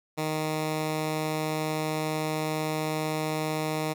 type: tone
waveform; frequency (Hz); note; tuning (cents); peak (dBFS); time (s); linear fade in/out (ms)
10% pulse; 155.56; D#3; 0; -19; 0.17-3.94; 20
effects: none